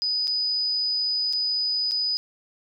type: tone with dropouts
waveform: sine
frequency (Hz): 4978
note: D#8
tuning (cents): 0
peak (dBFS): -22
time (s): 0.02-2.17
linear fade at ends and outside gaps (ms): 0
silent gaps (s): 0.272-0.278 / 1.327-1.333 / 1.911-1.918
effects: none